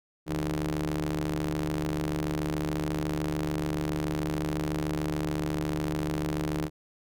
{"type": "ring-modulated tone", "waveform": "sawtooth", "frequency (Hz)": 73.9, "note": "D2", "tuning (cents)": 11, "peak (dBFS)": -21, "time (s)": [0.26, 6.7], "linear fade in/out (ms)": 50, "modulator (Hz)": 235, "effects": []}